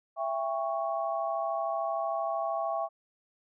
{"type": "chord", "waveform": "sine", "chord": "C# diminished", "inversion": "first", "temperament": "just", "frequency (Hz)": [665.2, 798.3, 1108.7], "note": ["E5", "G5", "C#6"], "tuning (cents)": [16, 31, 0], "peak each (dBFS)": [-31, -34, -35], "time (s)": [0.16, 2.89], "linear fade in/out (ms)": 50, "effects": []}